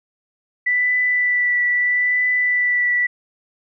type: tone with vibrato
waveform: sine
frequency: 1975.5 Hz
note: B6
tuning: in tune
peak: -15 dBFS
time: 0.66-3.07 s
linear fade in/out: 10 ms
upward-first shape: triangle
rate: 0.77 Hz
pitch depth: 17 cents each way
effects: none